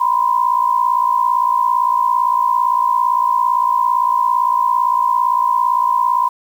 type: tone pair together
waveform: sine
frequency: 970 / 1027.7 Hz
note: B5 / C6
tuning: -31 / -31 cents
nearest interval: minor second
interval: 100 cents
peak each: -15 dBFS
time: 0-6.29 s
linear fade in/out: 10 ms
effects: 7-bit